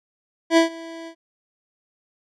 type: tone with ADSR envelope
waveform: 25% pulse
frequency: 329.7 Hz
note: E4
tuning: in tune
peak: -7 dBFS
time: 0.5-1.15 s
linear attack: 69 ms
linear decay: 120 ms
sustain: -23 dB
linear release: 78 ms
effects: low-pass 6000 Hz 12 dB/octave